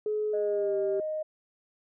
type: tone with pitch glide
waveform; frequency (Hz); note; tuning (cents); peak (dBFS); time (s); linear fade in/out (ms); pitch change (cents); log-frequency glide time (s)
sine; 425 to 392; G#4 to G4; +40 to 0; -26; 0.06-1; 2; -140; 0.32-0.77
type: tone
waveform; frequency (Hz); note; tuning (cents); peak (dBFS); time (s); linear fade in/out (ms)
sine; 620; D#5; -6; -29; 0.33-1.23; 10
effects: tanh soft clip ceiling -18 dBFS